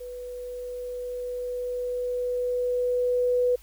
sine tone with level ramp, 493.9 Hz, B4, in tune, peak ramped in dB -35 to -19 dBFS, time 0-3.56 s, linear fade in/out 10 ms, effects added 50 Hz sine -50 dBFS peak until 3.62 s + white hiss -56 dBFS RMS until 3.62 s

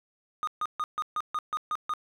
triangle tone bursts, 1230 Hz, D#6, 20 cents flat, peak -25 dBFS, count 9, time 0.43-1.937 s, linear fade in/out 0 ms, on 43 ms, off 140 ms, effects none

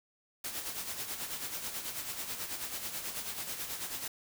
white noise with tremolo, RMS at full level -37 dBFS, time 0.44-4.08 s, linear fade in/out 5 ms, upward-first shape sine, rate 9.2 Hz, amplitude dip 55%, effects none

